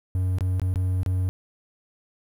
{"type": "tone with dropouts", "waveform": "triangle", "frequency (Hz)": 92.3, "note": "F#2", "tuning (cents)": -4, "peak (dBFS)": -19, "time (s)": [0.15, 1.29], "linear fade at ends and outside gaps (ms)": 0, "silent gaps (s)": [[0.385, 0.408], [0.597, 0.617], [0.74, 0.758], [1.032, 1.062]], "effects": ["9-bit"]}